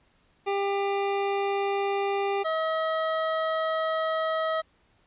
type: tone pair in turn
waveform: 25% pulse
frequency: 398.1 / 639.8 Hz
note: G4 / D#5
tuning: +27 / +48 cents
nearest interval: minor sixth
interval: 821 cents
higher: second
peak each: -21 dBFS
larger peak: neither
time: 0.46-2.44 / 2.44-4.62 s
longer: second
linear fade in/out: 20 ms
effects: pink hiss -65 dBFS RMS until 5.06 s + resampled to 8000 Hz